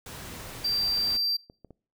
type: noise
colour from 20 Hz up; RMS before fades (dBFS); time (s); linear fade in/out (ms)
pink; -41; 0.06-1.17; 2
type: tone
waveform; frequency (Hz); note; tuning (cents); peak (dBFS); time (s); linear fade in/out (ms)
triangle; 4700; D8; +1; -23; 0.64-1.37; 10
type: clicks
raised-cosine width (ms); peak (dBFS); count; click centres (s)
2; -33; 4; 1.153 / 1.499 / 1.647 / 1.707
effects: noise-tail reverb RT60 0.4 s tail -23 dB re dry